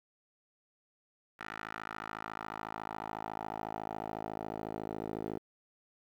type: tone with band-pass filter sweep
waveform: 10% pulse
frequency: 54 Hz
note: A1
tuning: 32 cents flat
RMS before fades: -41 dBFS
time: 1.39-5.39 s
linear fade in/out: 10 ms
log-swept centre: 1600 to 450 Hz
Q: 2.2
effects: 11-bit